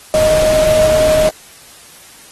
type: tone in noise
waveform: sine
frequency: 622.3 Hz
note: D#5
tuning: in tune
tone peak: -9 dBFS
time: 0.14-1.29 s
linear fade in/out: 0 ms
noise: pink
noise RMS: -20 dBFS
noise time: 0.14-1.29 s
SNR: +8 dB
effects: white hiss -40 dBFS RMS until 2.31 s + AAC 32 kbps